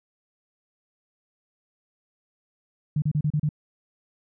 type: tone bursts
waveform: sine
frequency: 150.3 Hz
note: D3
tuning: 40 cents sharp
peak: -20 dBFS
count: 6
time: 2.96-3.491 s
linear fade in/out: 5 ms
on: 61 ms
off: 33 ms
effects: none